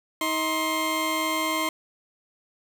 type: tone pair together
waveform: 20% pulse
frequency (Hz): 317.1 / 1055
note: D#4 / C6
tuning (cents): +33 / +14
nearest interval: octave + major sixth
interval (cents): 2081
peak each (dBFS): -23 / -21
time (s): 0.21-1.69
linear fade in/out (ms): 2
effects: none